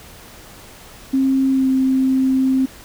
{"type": "tone with pitch glide", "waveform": "sine", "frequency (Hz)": [267, 263], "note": ["C4", "C4"], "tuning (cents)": [35, 9], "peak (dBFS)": -13, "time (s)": [1.13, 2.66], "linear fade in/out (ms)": 10, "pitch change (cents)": -26, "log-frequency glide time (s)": [1.5, 1.67], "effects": ["pink hiss -41 dBFS RMS until 2.84 s"]}